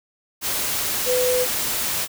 sine tone in noise, 501 Hz, B4, 25 cents sharp, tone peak -18 dBFS, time 1.05-1.47 s, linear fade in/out 50 ms, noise white, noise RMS -24 dBFS, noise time 0.41-2.08 s, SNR +3 dB, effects none

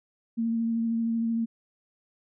sine tone with vibrato, 228.9 Hz, A#3, 31 cents flat, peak -24 dBFS, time 0.37-1.46 s, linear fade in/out 20 ms, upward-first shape triangle, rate 13 Hz, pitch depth 19 cents each way, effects none

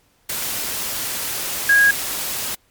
sine tone in noise, 1644 Hz, G#6, 18 cents flat, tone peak -10 dBFS, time 1.69-1.91 s, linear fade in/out 5 ms, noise white, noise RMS -25 dBFS, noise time 0.29-2.55 s, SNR +12 dB, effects pink hiss -60 dBFS RMS until 2.7 s + MP3 96 kbps

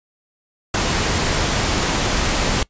pink noise, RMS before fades -19 dBFS, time 0.74-2.63 s, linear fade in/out 2 ms, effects noise-tail reverb RT60 0.1 s tail -22 dB re dry + resampled to 16000 Hz

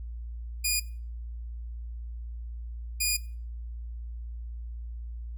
10% pulse tone pair in turn, 2447 / 2447 Hz, D#7 / D#7, -29 / -29 cents, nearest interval unison, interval 0 cents, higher neither, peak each -16 dBFS, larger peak neither, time 0.64-0.8 / 3-3.17 s, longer second, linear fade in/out 10 ms, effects noise-tail reverb RT60 0.4 s tail -20 dB re dry + added 58 Hz sine -35 dBFS peak until 5.37 s

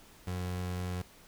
30% pulse tone, 90.4 Hz, F#2, 40 cents flat, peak -31 dBFS, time 0.27-1.02 s, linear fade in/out 5 ms, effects pink hiss -57 dBFS RMS until 1.27 s

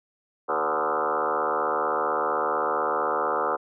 sine tone with frequency modulation, 880 Hz, A5, in tune, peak -22 dBFS, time 0.48-3.57 s, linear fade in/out 20 ms, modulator 75.7 Hz, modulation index 6.4, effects none

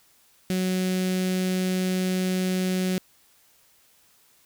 sawtooth tone with notch filter, 185 Hz, F#3, in tune, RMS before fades -25 dBFS, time 0.5-2.98 s, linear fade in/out 0 ms, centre 1000 Hz, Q 0.61, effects white hiss -60 dBFS RMS until 4.45 s

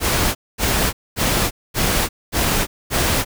pink noise bursts, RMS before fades -18 dBFS, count 6, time 0-3.25 s, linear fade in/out 50 ms, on 350 ms, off 230 ms, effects none

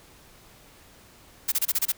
blue noise bursts, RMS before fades -23 dBFS, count 7, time 1.48-1.922 s, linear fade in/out 10 ms, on 40 ms, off 27 ms, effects pink hiss -53 dBFS RMS until 1.97 s

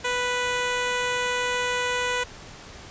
10% pulse tone, 493.9 Hz, B4, in tune, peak -15 dBFS, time 0.04-2.24 s, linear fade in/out 10 ms, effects pink hiss -43 dBFS RMS until 2.9 s + resampled to 16000 Hz

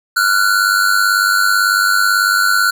square tone pair together, 1381.9 / 1480 Hz, F6 / F#6, -19 / 0 cents, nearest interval minor second, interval 119 cents, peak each -15 / -14 dBFS, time 0.16-2.71 s, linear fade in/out 10 ms, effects none

